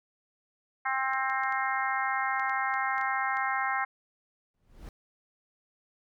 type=harmonic tone; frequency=264.8 Hz; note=C4; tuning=21 cents sharp; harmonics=3 / 4 / 5 / 6 / 7 / 8; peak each=-32 / -33 / -34 / -35 / -35 / -36 dBFS; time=0.85-3.85 s; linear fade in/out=10 ms
type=clicks; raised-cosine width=0.2 ms; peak=-32 dBFS; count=10; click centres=1.135 / 1.299 / 1.436 / 1.524 / 2.397 / 2.496 / 2.74 / 2.981 / 3.013 / 3.37 s
type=noise with exponential growth; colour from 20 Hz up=brown; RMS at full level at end=-39 dBFS; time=4.54-4.89 s; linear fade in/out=1 ms; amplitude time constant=76 ms
effects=none